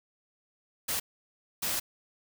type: noise bursts at uneven times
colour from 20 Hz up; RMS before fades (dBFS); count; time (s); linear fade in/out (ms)
white; -31; 2; 0.88-1 / 1.62-1.8; 10
effects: none